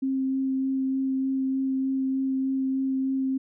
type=tone with vibrato; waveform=sine; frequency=265.8 Hz; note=C4; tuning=27 cents sharp; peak=-23 dBFS; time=0.02-3.38 s; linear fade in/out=10 ms; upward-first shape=sine; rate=3.3 Hz; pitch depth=9 cents each way; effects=none